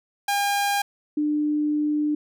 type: tone pair in turn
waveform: sawtooth / sine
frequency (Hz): 807 / 299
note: G#5 / D4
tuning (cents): -50 / +31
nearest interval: octave + perfect fourth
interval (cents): 1719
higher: first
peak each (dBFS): -17 / -20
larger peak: first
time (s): 0.28-0.82 / 1.17-2.15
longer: second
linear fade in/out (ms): 5
effects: none